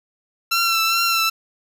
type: tone with vibrato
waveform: 15% pulse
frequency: 1348 Hz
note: E6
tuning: 38 cents sharp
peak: -10 dBFS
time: 0.51-1.3 s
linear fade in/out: 10 ms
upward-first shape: triangle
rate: 2.4 Hz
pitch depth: 34 cents each way
effects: none